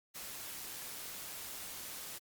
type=noise with amplitude modulation; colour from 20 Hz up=white; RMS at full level=-44 dBFS; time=0.14-2.19 s; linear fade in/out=20 ms; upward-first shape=sine; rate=128 Hz; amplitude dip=25%; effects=Opus 48 kbps